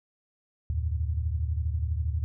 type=tone cluster; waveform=sine; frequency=75.9 / 88.2 / 111.1 Hz; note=D#2 / F2 / A2; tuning=-42 / +18 / +17 cents; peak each=-27 / -33 / -34 dBFS; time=0.7-2.24 s; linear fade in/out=0 ms; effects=none